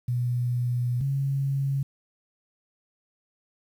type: tone pair in turn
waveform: sine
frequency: 122.5 / 137.5 Hz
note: B2 / C#3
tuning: -14 / -14 cents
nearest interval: major second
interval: 200 cents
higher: second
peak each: -23 dBFS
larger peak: neither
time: 0.08-1.01 / 1.01-1.83 s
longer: first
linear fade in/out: 5 ms
effects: 9-bit